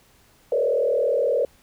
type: tone with frequency modulation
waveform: sine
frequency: 520 Hz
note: C5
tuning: 11 cents flat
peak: -18 dBFS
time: 0.52-1.45 s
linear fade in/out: 2 ms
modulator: 39.2 Hz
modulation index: 1.8
effects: pink hiss -57 dBFS RMS until 1.62 s